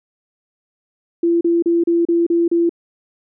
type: tone bursts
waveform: sine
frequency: 339.4 Hz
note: F4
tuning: 49 cents flat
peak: -12 dBFS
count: 7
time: 1.23-2.694 s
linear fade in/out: 5 ms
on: 180 ms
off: 34 ms
effects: none